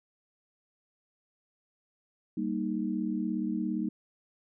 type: chord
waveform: sine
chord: Eb major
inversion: first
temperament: equal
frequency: 196 / 233.1 / 311.1 Hz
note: G3 / Bb3 / Eb4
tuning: 0 / 0 / 0 cents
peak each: -33 dBFS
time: 2.37-3.89 s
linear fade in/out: 5 ms
effects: none